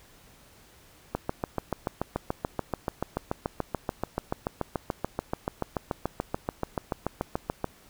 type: click train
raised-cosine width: 1 ms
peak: -13 dBFS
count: 46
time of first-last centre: 1.15-7.644 s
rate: 6.93 Hz
effects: pink hiss -56 dBFS RMS until 7.89 s